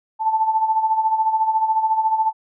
sine tone with tremolo, 880 Hz, A5, in tune, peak -13 dBFS, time 0.19-2.33 s, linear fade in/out 50 ms, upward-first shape sine, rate 14 Hz, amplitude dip 65%, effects none

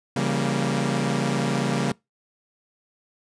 sawtooth chord, C# diminished seventh, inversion none, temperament equal with one note detuned, 138.59 / 168.67 / 196 / 233.1 Hz, C#3 / E3 / G3 / Bb3, 0 / +40 / 0 / 0 cents, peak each -22 / -26 / -24 / -23 dBFS, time 0.16-1.92 s, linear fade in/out 5 ms, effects noise-tail reverb RT60 0.2 s tail -24 dB re dry + resampled to 22050 Hz

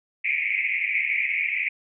white band-pass noise, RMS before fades -25 dBFS, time 0.24-1.69 s, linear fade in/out 10 ms, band 2100 to 2400 Hz, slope 96 dB/octave, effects none

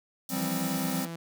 square chord, F suspended second, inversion none, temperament equal, 174.61 / 196 / 261.6 Hz, F3 / G3 / C4, 0 / 0 / 0 cents, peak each -36 / -35 / -33 dBFS, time 0.29-1.08 s, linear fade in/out 50 ms
white high-pass noise, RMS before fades -38 dBFS, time 0.29-1.05 s, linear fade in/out 2 ms, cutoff 3600 Hz, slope 48 dB/octave
sawtooth tone with pitch glide, 164.81 to 166.92 Hz, E3 to E3, 0 to +22 cents, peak -32 dBFS, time 0.36-1.16 s, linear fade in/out 5 ms, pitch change +22 cents, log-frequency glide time 0.77-0.99 s
effects none

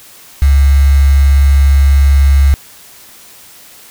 sine tone with quantisation, 69.3 Hz, C#2, in tune, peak -4 dBFS, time 0.42-2.54 s, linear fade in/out 0 ms, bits 4, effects white hiss -38 dBFS RMS until 3.9 s

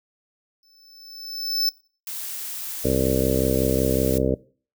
square tone with exponential growth, 5274 Hz, E8, in tune, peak -18 dBFS, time 0.63-1.69 s, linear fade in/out 1 ms, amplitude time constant 230 ms
blue noise, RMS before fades -32 dBFS, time 2.07-4.18 s, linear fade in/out 2 ms
harmonic tone, 65.41 Hz, C2, in tune, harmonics 1 / 2 / 3 / 4 / 5 / 6 / 7 / 8 / 9, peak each -28 / -27 / -30 / -26 / -29 / -29 / -24 / -29 / -28 dBFS, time 2.84-4.35 s, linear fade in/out 10 ms
effects noise-tail reverb RT60 0.4 s tail -20 dB re dry

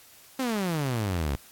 sawtooth exponential sweep, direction down, 270.6 to 65.41 Hz, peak -22 dBFS, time 0.39-1.36 s, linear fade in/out 5 ms, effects white hiss -53 dBFS RMS until 1.51 s + AAC 64 kbps

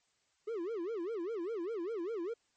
triangle tone with vibrato, 394.5 Hz, G4, 11 cents sharp, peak -33 dBFS, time 0.47-2.34 s, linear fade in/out 10 ms, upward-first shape sine, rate 5 Hz, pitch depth 300 cents each way, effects white hiss -75 dBFS RMS until 2.56 s + MP3 32 kbps

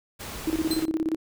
pink noise, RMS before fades -37 dBFS, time 0.19-0.86 s, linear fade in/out 20 ms
sine tone with tremolo, 319.5 Hz, D#4, 46 cents sharp, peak -21 dBFS, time 0.47-1.16 s, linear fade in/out 5 ms, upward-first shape square, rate 17 Hz, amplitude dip 80%
sawtooth tone with exponential decay, 4100 Hz, C8, 36 cents flat, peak -22 dBFS, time 0.71-0.91 s, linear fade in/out 1 ms, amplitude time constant 43 ms
effects none

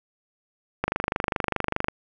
click train, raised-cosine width 0.5 ms, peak -8 dBFS, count 27, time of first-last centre 0.84-1.884 s, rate 24.9 Hz, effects none

